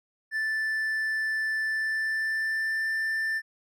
triangle tone with pitch glide, 1760 to 1778.4 Hz, A6 to A6, 0 to +18 cents, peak -24 dBFS, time 0.31-3.42 s, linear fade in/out 50 ms, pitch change +18 cents, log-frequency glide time 1.64-2.89 s, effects none

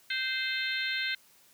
harmonic tone, 520 Hz, C5, 11 cents flat, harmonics 3 / 4 / 5 / 6 / 7 / 8, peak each -34 / -34 / -39 / -40 / -37 / -38 dBFS, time 0.1-1.15 s, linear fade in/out 5 ms, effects white hiss -61 dBFS RMS until 1.53 s + high-pass 60 Hz 12 dB/octave

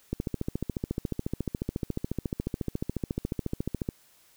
click train, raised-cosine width 3 ms, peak -16 dBFS, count 54, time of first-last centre 0.13-3.889 s, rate 14.1 Hz, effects white hiss -61 dBFS RMS until 4.36 s

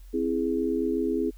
sine chord, C augmented, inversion none, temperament equal, 261.6 / 329.6 / 415.3 Hz, C4 / E4 / G#4, 0 / 0 / 0 cents, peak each -28 dBFS, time 0.13-1.31 s, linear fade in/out 20 ms, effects added 44 Hz sine -43 dBFS peak until 1.37 s + white hiss -62 dBFS RMS until 1.37 s

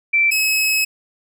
sine / sawtooth tone pair in turn, 2338 / 2568 Hz, D7 / E7, -8 / -46 cents, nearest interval major second, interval 162 cents, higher second, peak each -12 dBFS, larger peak neither, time 0.13-0.31 / 0.31-0.85 s, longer second, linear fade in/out 10 ms, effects none

